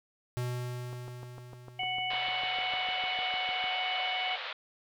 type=tone with exponential decay; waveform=square; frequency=123.47 Hz; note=B2; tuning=in tune; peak=-31 dBFS; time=0.37-3.23 s; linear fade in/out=0 ms; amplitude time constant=620 ms
type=click train; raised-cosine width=1 ms; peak=-32 dBFS; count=19; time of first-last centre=0.93-3.641 s; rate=6.64 Hz
type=harmonic tone; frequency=740 Hz; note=F#5; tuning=in tune; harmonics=1 / 3 / 4; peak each=-35 / -35 / -35 dBFS; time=1.79-4.36 s; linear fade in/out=5 ms
type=band-pass noise; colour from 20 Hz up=white; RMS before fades=-39 dBFS; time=2.1-4.53 s; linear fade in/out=5 ms; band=490 to 3900 Hz; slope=48 dB/octave
effects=none